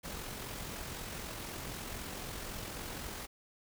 pink noise with amplitude modulation, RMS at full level -41 dBFS, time 0.03-3.27 s, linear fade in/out 20 ms, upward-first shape sine, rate 43.9 Hz, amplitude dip 35%, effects none

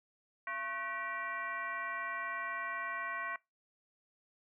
sine tone with frequency modulation, 1510 Hz, F#6, 35 cents sharp, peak -36 dBFS, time 0.47-3.36 s, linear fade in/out 2 ms, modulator 416 Hz, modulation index 1.6, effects noise-tail reverb RT60 0.2 s tail -23 dB re dry + high-pass 400 Hz 12 dB/octave

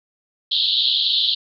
white band-pass noise, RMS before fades -19 dBFS, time 0.51-1.35 s, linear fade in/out 10 ms, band 3100 to 4300 Hz, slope 96 dB/octave, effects none

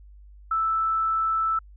sine tone, 1318.5 Hz, E6, in tune, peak -21 dBFS, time 0.51-1.59 s, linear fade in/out 5 ms, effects added 50 Hz sine -45 dBFS peak until 1.76 s

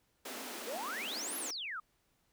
pink high-pass noise, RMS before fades -44 dBFS, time 0.25-1.51 s, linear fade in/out 5 ms, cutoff 210 Hz, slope 96 dB/octave
sine exponential two-way sweep, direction up then down, 452 to 11840 to 1181 Hz, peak -38 dBFS, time 0.67-1.8 s, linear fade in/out 5 ms, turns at 1.37 s
effects pink hiss -75 dBFS RMS until 2.32 s

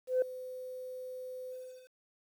sine tone with ADSR envelope, 510 Hz, C5, 44 cents flat, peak -22 dBFS, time 0.07-1.91 s, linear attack 150 ms, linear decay 3 ms, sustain -18 dB, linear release 400 ms, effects tanh soft clip ceiling -22 dBFS + 10-bit

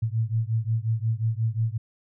sine beating tone pair, 110 / 115.6 Hz, A2 / A#2, 0 / -14 cents, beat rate 5.6 Hz, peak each -25 / -26 dBFS, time 0.02-1.78 s, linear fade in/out 10 ms, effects none

